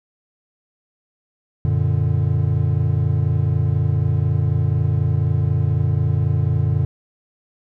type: chord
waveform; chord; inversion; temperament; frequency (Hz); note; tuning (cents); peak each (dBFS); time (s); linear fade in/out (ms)
triangle; Gb augmented; none; equal; 92.5 / 116.54 / 146.83; Gb2 / Bb2 / D3; 0 / 0 / 0; -18; 1.65-6.85; 0
effects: none